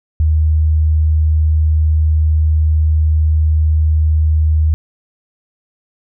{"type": "tone", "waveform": "sine", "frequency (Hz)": 77.78, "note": "D#2", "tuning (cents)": 0, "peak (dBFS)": -9, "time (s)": [0.2, 4.74], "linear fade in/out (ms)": 0, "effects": []}